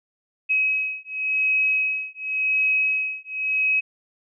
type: beating tone pair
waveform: sine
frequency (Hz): 2549 / 2549.91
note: D#7 / D#7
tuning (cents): +41 / +42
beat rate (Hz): 0.91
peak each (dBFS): -23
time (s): 0.49-3.81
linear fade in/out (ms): 20
effects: none